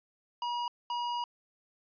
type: tone bursts at uneven times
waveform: square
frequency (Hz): 960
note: B5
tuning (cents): -49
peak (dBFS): -32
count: 2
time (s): 0.42-0.68 / 0.9-1.24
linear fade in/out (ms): 2
effects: resampled to 11025 Hz